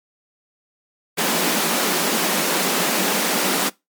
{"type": "high-pass noise", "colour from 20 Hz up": "pink", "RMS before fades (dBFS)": -20, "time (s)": [1.17, 3.7], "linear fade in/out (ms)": 20, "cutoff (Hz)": 170, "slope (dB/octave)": 96, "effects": ["noise-tail reverb RT60 0.2 s tail -22 dB re dry", "MP3 96 kbps"]}